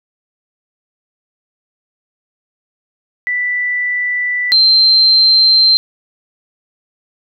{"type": "tone pair in turn", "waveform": "sine", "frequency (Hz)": [1975.5, 4131], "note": ["B6", "C8"], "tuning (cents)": [0, -23], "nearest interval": "octave + minor second", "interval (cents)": 1277, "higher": "second", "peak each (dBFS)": [-14, -6], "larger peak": "second", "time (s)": [[3.27, 4.52], [4.52, 5.77]], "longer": "neither", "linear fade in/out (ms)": 0, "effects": []}